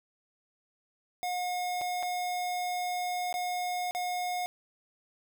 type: tone with dropouts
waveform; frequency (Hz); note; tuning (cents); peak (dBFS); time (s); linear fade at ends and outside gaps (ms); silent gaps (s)
square; 720; F#5; -47; -31; 1.23-4.46; 0; 1.812-1.816 / 2.027-2.031 / 3.327-3.341 / 3.91-3.949
effects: none